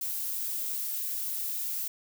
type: noise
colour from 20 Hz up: violet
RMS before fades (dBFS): -33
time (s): 0.01-1.88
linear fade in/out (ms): 5
effects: none